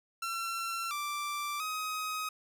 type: tone with pitch steps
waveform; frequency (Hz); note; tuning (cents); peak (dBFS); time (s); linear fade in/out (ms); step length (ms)
sawtooth; 1354 / 1174 / 1261; E6 / D6 / D#6; +46 / -1 / +23; -30; 0.22-2.29; 5; 690
effects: none